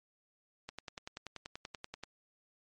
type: click train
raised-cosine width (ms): 0.2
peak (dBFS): -25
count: 15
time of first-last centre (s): 0.69-2.036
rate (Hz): 10.4
effects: MP3 48 kbps